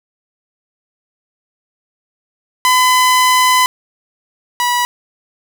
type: tone pair in turn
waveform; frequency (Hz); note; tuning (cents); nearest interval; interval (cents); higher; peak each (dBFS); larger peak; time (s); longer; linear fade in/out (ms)
sawtooth; 1010 / 975.2; B5 / B5; +39 / -22; minor second; 61; first; -5 / -9; first; 2.65-3.66 / 4.6-4.85; first; 0
effects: none